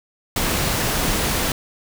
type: noise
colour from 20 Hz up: pink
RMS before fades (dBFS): -21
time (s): 0.36-1.52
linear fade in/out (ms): 2
effects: none